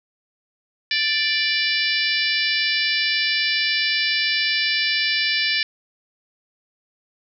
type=harmonic tone with a mistuned harmonic; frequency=587.3 Hz; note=D5; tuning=in tune; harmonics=3 / 4 / 5 / 6 / 7 / 8 / 9; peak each=-25 / -24 / -27 / -29 / -27 / -27 / -27 dBFS; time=0.91-5.63 s; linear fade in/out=2 ms; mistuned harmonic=7; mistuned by=-31 cents; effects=none